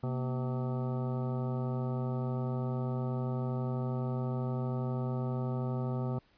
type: harmonic tone with a mistuned harmonic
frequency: 128.1 Hz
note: C3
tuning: 36 cents flat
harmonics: 1 / 2 / 3 / 4 / 5 / 6 / 7 / 9 / 10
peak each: -32 / -38 / -42 / -44 / -46 / -48 / -49 / -51 / -52 dBFS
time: 0.03-6.19 s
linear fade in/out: 5 ms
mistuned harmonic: 2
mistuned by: -110 cents
effects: pink hiss -67 dBFS RMS until 6.37 s + resampled to 11025 Hz